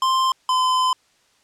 square tone pair in turn, 1046.5 / 1022 Hz, C6 / C6, 0 / -41 cents, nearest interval unison, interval 41 cents, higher first, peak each -17 / -17 dBFS, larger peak neither, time 0.02-0.32 / 0.49-0.93 s, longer second, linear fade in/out 2 ms, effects white hiss -60 dBFS RMS until 1.43 s + low-pass 7000 Hz 12 dB/octave

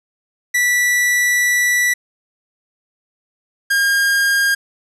45% pulse tone pair in turn, 1960 / 1616.1 Hz, B6 / G#6, -14 / -48 cents, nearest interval minor third, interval 334 cents, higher first, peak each -13 dBFS, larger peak neither, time 0.54-1.94 / 3.7-4.55 s, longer first, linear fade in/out 10 ms, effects resampled to 32000 Hz + 8-bit

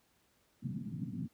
white band-pass noise, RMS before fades -40 dBFS, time 0.62-1.28 s, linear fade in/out 20 ms, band 110 to 250 Hz, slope 48 dB/octave, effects pink hiss -72 dBFS RMS until 1.33 s + high-pass 60 Hz 12 dB/octave

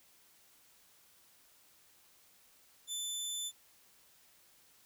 20% pulse tone, 3518 Hz, A7, 1 cent flat, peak -31 dBFS, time 2.87-3.52 s, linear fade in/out 50 ms, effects white hiss -65 dBFS RMS until 4.85 s

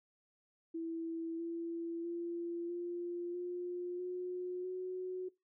sine tone with pitch steps, 329.6 / 335.7 / 342 / 348.4 / 354.9 / 361.5 / 368.3 Hz, E4 / E4 / F4 / F4 / F4 / F#4 / F#4, 0 / +32 / -36 / -4 / +28 / -40 / -8 cents, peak -37 dBFS, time 0.74-5.29 s, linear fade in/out 10 ms, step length 650 ms, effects noise-tail reverb RT60 0.2 s tail -20 dB re dry

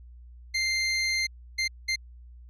25% pulse tone bursts at uneven times, 2093 Hz, C7, in tune, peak -21 dBFS, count 3, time 0.54-1.27 / 1.58-1.68 / 1.88-1.96 s, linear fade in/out 10 ms, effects added 60 Hz sine -45 dBFS peak until 2.49 s + resampled to 22050 Hz

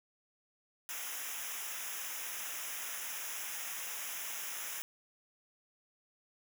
white noise with comb filter, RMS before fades -41 dBFS, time 0.89-4.82 s, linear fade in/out 0 ms, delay 0.23 ms, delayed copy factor -1, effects none

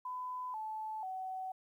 sine tone with pitch steps, 1005 / 869.9 / 752.9 Hz, B5 / A5 / F#5, +30 / -20 / +30 cents, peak -38 dBFS, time 0.05-1.52 s, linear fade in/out 5 ms, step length 490 ms, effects 12-bit

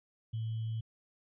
sine tone with sample-and-hold, 111.8 Hz, A2, 28 cents sharp, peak -33 dBFS, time 0.33-0.81 s, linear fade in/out 10 ms, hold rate 3150 Hz, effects resampled to 11025 Hz

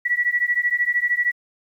sine beating tone pair, 1936 / 1949 Hz, B6 / B6, -35 / -23 cents, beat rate 13 Hz, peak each -21 / -21 dBFS, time 0.05-1.32 s, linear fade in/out 10 ms, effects 9-bit

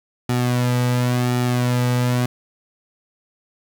sawtooth tone with flanger, 123.47 Hz, B2, in tune, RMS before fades -19 dBFS, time 0.29-2.26 s, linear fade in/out 5 ms, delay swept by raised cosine 1.9 to 2.87 ms, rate 0.93 Hz, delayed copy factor -0.6, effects 8-bit

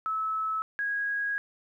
sine tone pair in turn, 1300 / 1648.3 Hz, E6 / G#6, -24 / -14 cents, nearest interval major third, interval 410 cents, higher second, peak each -27 dBFS, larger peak neither, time 0.06-0.62 / 0.79-1.38 s, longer second, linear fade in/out 0 ms, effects 11-bit

